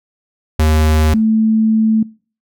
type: tone pair in turn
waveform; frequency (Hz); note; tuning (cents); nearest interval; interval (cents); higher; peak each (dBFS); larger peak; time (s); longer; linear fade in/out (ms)
square / sine; 77.78 / 220; D#2 / A3; 0 / 0; octave + tritone; 1800; second; -10 / -10; neither; 0.59-1.14 / 1.14-2.03; second; 5
effects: noise-tail reverb RT60 0.4 s tail -23 dB re dry